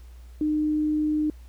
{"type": "tone", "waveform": "sine", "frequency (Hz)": 304.3, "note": "D#4", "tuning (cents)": -38, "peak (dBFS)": -21, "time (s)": [0.41, 1.3], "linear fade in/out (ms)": 2, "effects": ["added 60 Hz sine -42 dBFS peak until 1.48 s", "pink hiss -60 dBFS RMS until 1.48 s"]}